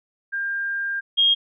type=tone pair in turn; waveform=sine; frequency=1600 / 3247 Hz; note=G6 / G#7; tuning=+35 / -40 cents; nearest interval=octave; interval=1225 cents; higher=second; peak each=-23 / -14 dBFS; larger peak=second; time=0.32-1.01 / 1.17-1.35 s; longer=first; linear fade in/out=20 ms; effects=none